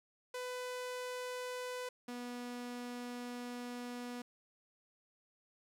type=tone pair in turn; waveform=sawtooth; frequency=500 / 244 Hz; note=B4 / B3; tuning=+21 / -21 cents; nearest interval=octave; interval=1242 cents; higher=first; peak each=-36 / -38 dBFS; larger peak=first; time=0.34-1.89 / 2.08-4.22 s; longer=second; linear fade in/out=5 ms; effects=low-pass 12000 Hz 12 dB/octave + 11-bit